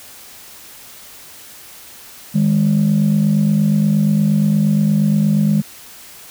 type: tone pair together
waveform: sine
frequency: 156.59 / 205.1 Hz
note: D#3 / G#3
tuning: +11 / -21 cents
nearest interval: perfect fourth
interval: 468 cents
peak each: -14 / -12 dBFS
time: 2.34-5.62 s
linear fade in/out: 20 ms
effects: tanh soft clip ceiling -7 dBFS + white hiss -39 dBFS RMS until 6.3 s